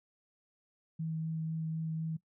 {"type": "tone with vibrato", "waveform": "sine", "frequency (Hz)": 160.4, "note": "E3", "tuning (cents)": -47, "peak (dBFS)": -33, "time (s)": [0.99, 2.17], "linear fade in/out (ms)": 10, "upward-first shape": "sine", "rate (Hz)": 4, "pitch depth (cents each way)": 9, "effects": ["noise-tail reverb RT60 0.1 s tail -19 dB re dry"]}